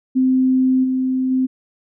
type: tone with level steps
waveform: sine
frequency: 259.1 Hz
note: C4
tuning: 17 cents flat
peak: -12 / -16 / -14 dBFS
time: 0.15-1.47 s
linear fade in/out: 20 ms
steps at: 0.83 / 1.3 s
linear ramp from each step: 20 ms
effects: none